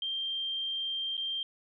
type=tone with dropouts; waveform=sine; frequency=3171 Hz; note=G7; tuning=19 cents sharp; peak=-31 dBFS; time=0.02-1.43 s; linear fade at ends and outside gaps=2 ms; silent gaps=1.169-1.177 s; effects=none